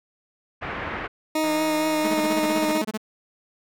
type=low-pass noise; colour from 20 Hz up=white; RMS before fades=-31 dBFS; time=0.61-1.08 s; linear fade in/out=20 ms; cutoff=2100 Hz; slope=24 dB/octave
type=tone with vibrato; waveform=20% pulse; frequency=310 Hz; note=D#4; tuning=6 cents flat; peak=-16 dBFS; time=1.35-2.82 s; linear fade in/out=5 ms; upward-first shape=sine; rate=4.3 Hz; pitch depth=16 cents each way
type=click train; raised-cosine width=0.5 ms; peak=-22 dBFS; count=211; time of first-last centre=1.44-2.728 s; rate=163 Hz
type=tone bursts; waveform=sawtooth; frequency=216.5 Hz; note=A3; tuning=28 cents flat; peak=-21 dBFS; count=15; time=2.04-2.976 s; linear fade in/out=10 ms; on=40 ms; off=24 ms
effects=none